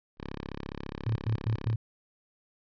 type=tone; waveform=5% pulse; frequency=34.65 Hz; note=C#1; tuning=in tune; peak=-26 dBFS; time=0.17-1.76 s; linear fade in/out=50 ms
type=tone bursts; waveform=sine; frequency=111 Hz; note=A2; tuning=16 cents sharp; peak=-25 dBFS; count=4; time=1.06-1.76 s; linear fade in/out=5 ms; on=100 ms; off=100 ms
effects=resampled to 11025 Hz